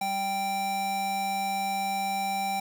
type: tone pair together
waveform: square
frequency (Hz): 196 / 784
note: G3 / G5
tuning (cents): 0 / 0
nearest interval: 2 octaves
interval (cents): 2400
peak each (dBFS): -39 / -28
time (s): 0.01-2.6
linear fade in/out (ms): 5
effects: 10-bit